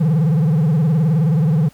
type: tone with vibrato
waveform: triangle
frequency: 156.3 Hz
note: D#3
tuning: 8 cents sharp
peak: -10 dBFS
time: 0-1.69 s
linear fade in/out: 10 ms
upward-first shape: sine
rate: 19 Hz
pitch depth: 180 cents each way
effects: pink hiss -50 dBFS RMS until 1.73 s